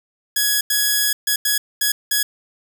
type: tone bursts at uneven times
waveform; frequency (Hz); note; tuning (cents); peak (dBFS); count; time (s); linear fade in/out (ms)
5% pulse; 1674; G#6; +13; -5; 6; 0.36-0.61 / 0.7-1.13 / 1.27-1.36 / 1.45-1.58 / 1.81-1.92 / 2.11-2.23; 5
effects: none